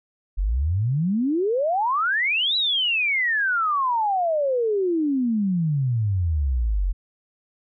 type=exponential two-way sweep; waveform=sine; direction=up then down; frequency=42.49 to 3981 to 42.49 Hz; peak=-19 dBFS; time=0.37-6.93 s; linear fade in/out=20 ms; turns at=2.56 s; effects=none